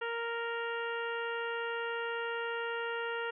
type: harmonic tone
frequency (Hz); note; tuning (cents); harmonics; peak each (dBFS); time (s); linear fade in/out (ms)
465.5; A#4; -2; 1 / 2 / 3 / 4 / 5 / 6 / 7; -37 / -41 / -39 / -42 / -52 / -45 / -55; 0.01-3.31; 10
effects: none